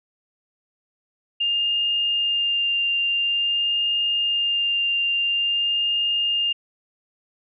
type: tone with vibrato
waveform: sine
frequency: 2807 Hz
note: F7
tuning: 8 cents sharp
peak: -19 dBFS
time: 1.4-6.53 s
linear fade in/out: 10 ms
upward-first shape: sine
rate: 0.48 Hz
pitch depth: 10 cents each way
effects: none